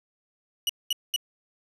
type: tone bursts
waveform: 40% pulse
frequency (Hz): 2924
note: F#7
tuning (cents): -21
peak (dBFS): -22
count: 3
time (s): 0.67-1.162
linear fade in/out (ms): 2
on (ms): 24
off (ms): 210
effects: resampled to 32000 Hz